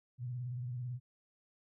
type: tone with vibrato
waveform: sine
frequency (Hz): 123.47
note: B2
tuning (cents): 0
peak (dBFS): -37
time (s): 0.18-1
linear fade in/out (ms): 50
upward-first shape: sine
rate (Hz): 18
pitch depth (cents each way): 74
effects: none